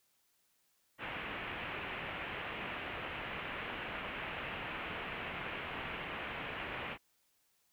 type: low-pass noise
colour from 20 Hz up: white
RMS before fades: -42 dBFS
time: 0.98-6.98 s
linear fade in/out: 50 ms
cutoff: 2900 Hz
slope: 48 dB/octave
effects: white hiss -75 dBFS RMS until 7.72 s